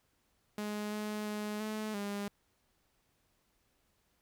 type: tone with pitch steps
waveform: sawtooth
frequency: 209.4 / 211.4 / 210.2 / 215.4 / 202.6 Hz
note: G#3 / G#3 / G#3 / A3 / G#3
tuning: +15 / +31 / +21 / -37 / -43 cents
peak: -32 dBFS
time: 0.58-2.28 s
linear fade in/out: 2 ms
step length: 340 ms
effects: pink hiss -75 dBFS RMS until 4.21 s